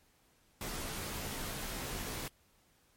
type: noise with comb filter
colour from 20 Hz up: pink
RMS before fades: -40 dBFS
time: 0.61-2.28 s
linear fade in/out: 2 ms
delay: 17 ms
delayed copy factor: -0.65
effects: pink hiss -69 dBFS RMS until 2.96 s + MP3 64 kbps